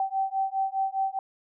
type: beating tone pair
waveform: sine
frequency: 771 / 775.9 Hz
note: G5 / G5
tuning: -29 / -18 cents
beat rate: 4.9 Hz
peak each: -28 dBFS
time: 0-1.19 s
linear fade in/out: 2 ms
effects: none